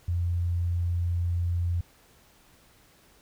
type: tone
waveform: sine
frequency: 86.8 Hz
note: F2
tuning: 10 cents flat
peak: -24 dBFS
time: 0.08-1.81 s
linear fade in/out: 5 ms
effects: pink hiss -59 dBFS RMS until 3.21 s